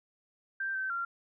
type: tone with pitch steps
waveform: sine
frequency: 1573 / 1544 / 1380 Hz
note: G6 / G6 / F6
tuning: +6 / -27 / -21 cents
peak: -31 dBFS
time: 0.6-1.05 s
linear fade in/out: 5 ms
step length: 150 ms
effects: none